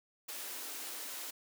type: high-pass noise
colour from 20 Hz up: white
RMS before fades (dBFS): -43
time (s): 0.28-1.31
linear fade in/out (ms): 10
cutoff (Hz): 240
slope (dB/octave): 96
effects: none